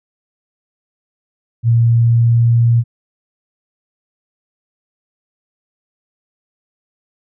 sine tone with pitch glide, 116.54 to 117.49 Hz, A#2 to A#2, 0 to +14 cents, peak -8 dBFS, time 1.63-2.84 s, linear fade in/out 50 ms, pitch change +14 cents, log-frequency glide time 1.75-2.64 s, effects none

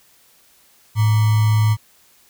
sine tone with sample-and-hold, 108.1 Hz, A2, 30 cents flat, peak -12 dBFS, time 0.95-1.77 s, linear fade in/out 50 ms, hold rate 1050 Hz, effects white hiss -54 dBFS RMS until 2.29 s

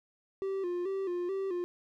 triangle tone with vibrato, 370 Hz, F#4, in tune, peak -29 dBFS, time 0.42-1.64 s, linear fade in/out 0 ms, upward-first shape square, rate 2.3 Hz, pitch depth 81 cents each way, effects none

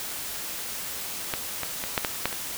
clicks, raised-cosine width 0.3 ms, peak -10 / -13 / -15 / -6 / -8 / -7 / -17 dBFS, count 7, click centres 1.338 / 1.633 / 1.839 / 1.978 / 2.048 / 2.256 / 2.328 s, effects white hiss -34 dBFS RMS until 2.57 s

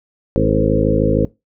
harmonic tone with a mistuned harmonic, 53.1 Hz, G#1, 39 cents sharp, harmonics 1 / 2 / 3 / 4 / 5 / 6 / 8 / 9 / 10, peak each -21 / -21 / -21 / -21 / -21 / -21 / -21 / -21 / -21 dBFS, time 0.36-1.25 s, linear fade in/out 0 ms, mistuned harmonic 9, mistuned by +22 cents, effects noise-tail reverb RT60 0.2 s tail -20 dB re dry

